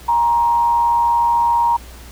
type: tone with frequency modulation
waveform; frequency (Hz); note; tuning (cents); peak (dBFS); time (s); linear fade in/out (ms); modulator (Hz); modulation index
sine; 940; A#5; +14; -12; 0.08-1.77; 10; 120; 0.36
effects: added 60 Hz sine -37 dBFS peak until 2.11 s + pink hiss -41 dBFS RMS until 2.11 s